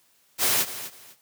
white noise with echo, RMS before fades -22 dBFS, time 0.38-0.66 s, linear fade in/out 50 ms, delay 250 ms, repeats 2, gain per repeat -13 dB, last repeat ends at 1.16 s, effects white hiss -63 dBFS RMS until 1.21 s + high-pass 100 Hz 12 dB/octave

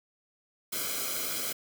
white noise with comb filter, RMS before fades -33 dBFS, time 0.72-1.53 s, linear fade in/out 10 ms, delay 1.1 ms, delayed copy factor -0.85, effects none

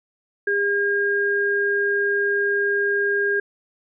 sine tone pair together, 404 / 1619 Hz, G#4 / G#6, -48 / -45 cents, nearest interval 2 octaves, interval 2403 cents, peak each -22 / -20 dBFS, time 0.47-3.4 s, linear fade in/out 5 ms, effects none

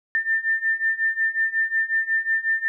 sine beating tone pair, 1791 / 1796.5 Hz, A6 / A6, +30 / +36 cents, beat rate 5.5 Hz, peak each -24 / -22 dBFS, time 0.15-2.68 s, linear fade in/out 0 ms, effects none

